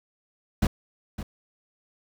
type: noise with echo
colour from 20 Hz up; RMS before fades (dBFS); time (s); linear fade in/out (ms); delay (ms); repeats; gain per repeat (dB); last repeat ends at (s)
brown; -21; 0.62-0.67; 5; 560; 1; -12; 1.23
effects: none